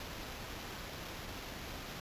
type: noise with sample-and-hold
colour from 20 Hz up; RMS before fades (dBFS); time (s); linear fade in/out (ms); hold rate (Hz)
pink; -45; 0-2; 2; 8820
effects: resampled to 32000 Hz